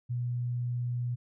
sine tone, 121.9 Hz, B2, 22 cents flat, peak -29 dBFS, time 0.09-1.16 s, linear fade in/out 20 ms, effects none

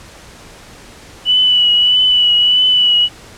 sine tone with vibrato, 2960 Hz, F#7, in tune, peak -8 dBFS, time 1.25-3.09 s, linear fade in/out 50 ms, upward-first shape triangle, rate 1.6 Hz, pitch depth 35 cents each way, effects pink hiss -38 dBFS RMS until 3.37 s + low-pass 9000 Hz 12 dB/octave

